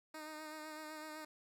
10% pulse tone with vibrato, 309 Hz, D#4, 12 cents flat, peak -38 dBFS, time 0.14-1.25 s, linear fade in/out 5 ms, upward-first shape sine, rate 7.9 Hz, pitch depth 26 cents each way, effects none

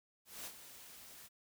white noise with ADSR envelope, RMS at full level -45 dBFS, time 0.25-1.29 s, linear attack 200 ms, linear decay 68 ms, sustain -10 dB, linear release 31 ms, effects none

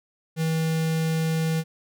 square tone with notch filter, 161 Hz, E3, 41 cents flat, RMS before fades -24 dBFS, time 0.36-1.64 s, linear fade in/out 50 ms, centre 1000 Hz, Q 1.6, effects none

